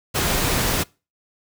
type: noise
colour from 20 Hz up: pink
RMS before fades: -21 dBFS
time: 0.14-0.84 s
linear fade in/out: 20 ms
effects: noise-tail reverb RT60 0.3 s tail -24 dB re dry

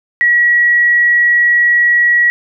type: tone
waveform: sine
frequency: 1920 Hz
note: B6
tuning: 49 cents flat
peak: -7 dBFS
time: 0.21-2.3 s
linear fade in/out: 0 ms
effects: none

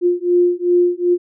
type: beating tone pair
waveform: sine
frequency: 351.9 / 354.5 Hz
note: F4 / F4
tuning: +13 / +26 cents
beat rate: 2.6 Hz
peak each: -15 dBFS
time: 0.01-1.18 s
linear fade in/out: 50 ms
effects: none

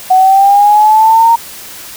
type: linear sweep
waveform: sine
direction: up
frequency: 740 to 930 Hz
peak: -3 dBFS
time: 0.1-1.36 s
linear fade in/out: 10 ms
effects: white hiss -29 dBFS RMS until 1.96 s

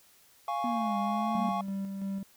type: chord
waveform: triangle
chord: Db major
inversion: first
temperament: equal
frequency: 698.5 / 830.6 / 1108.7 Hz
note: F5 / Ab5 / Db6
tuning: 0 / 0 / 0 cents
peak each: -32 dBFS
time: 0.48-1.61 s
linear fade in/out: 2 ms
type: linear two-way sweep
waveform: triangle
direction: down then up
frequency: 244.3 to 201.2 to 229.2 Hz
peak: -29 dBFS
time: 0.64-1.49 s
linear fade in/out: 2 ms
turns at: 0.98 s
type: tone with tremolo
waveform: triangle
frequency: 195.5 Hz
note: G3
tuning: 4 cents flat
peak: -29 dBFS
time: 1.35-2.23 s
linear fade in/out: 2 ms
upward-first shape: square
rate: 3 Hz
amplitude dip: 35%
effects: white hiss -61 dBFS RMS until 2.36 s

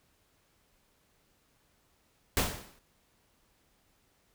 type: noise with exponential decay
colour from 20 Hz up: pink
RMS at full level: -25 dBFS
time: 2.37-2.79 s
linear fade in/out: 0 ms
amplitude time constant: 90 ms
effects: pink hiss -70 dBFS RMS until 4.34 s

